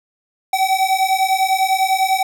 square beating tone pair, 759 / 769 Hz, F#5 / G5, +44 / -33 cents, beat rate 10 Hz, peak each -18 / -18 dBFS, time 0.53-2.23 s, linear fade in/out 5 ms, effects none

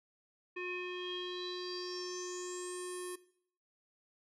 square tone with low-pass filter sweep, 360 Hz, F#4, 47 cents flat, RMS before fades -41 dBFS, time 0.56-3.16 s, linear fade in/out 10 ms, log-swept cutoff 2300 to 11000 Hz, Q 9.5, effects noise-tail reverb RT60 0.6 s tail -18 dB re dry

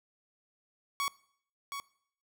sawtooth tone with echo, 1119 Hz, C#6, 16 cents sharp, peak -26 dBFS, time 1-1.08 s, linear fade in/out 0 ms, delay 720 ms, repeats 1, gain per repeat -7 dB, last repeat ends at 1.8 s, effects noise-tail reverb RT60 0.6 s tail -21 dB re dry

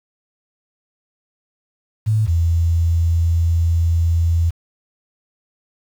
sine tone pair in turn, 108.4 / 83.77 Hz, A2 / E2, -25 / +28 cents, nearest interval major third, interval 447 cents, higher first, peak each -13 dBFS, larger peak neither, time 2.06-2.27 / 2.27-4.51 s, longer second, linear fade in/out 20 ms, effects 7-bit

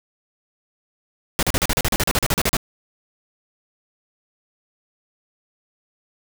pink noise bursts, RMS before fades -19 dBFS, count 16, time 1.39-2.568 s, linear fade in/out 0 ms, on 38 ms, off 38 ms, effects none

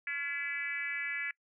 sine tone with frequency modulation, 2002 Hz, B6, 23 cents sharp, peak -33 dBFS, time 0.07-1.31 s, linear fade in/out 2 ms, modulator 302 Hz, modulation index 1.4, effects noise-tail reverb RT60 0.1 s tail -26 dB re dry

